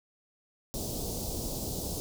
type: band-stop noise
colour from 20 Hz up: pink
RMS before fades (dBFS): -35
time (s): 0.74-2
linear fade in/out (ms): 0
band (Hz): 720 to 4400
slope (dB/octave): 24
effects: none